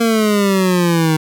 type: exponential sweep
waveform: 25% pulse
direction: down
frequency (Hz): 232.6 to 155.56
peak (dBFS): -8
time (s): 0-1.17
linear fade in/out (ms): 10
effects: none